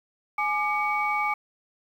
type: tone cluster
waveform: sine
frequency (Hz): 838 / 1194 / 2255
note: G#5 / D6 / C#7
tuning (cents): +15 / +28 / +29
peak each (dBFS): -27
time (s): 0.38-1.34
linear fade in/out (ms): 5
effects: tanh soft clip ceiling -14 dBFS + 9-bit